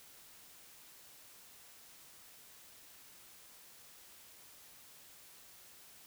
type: silence
effects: white hiss -58 dBFS RMS until 6.06 s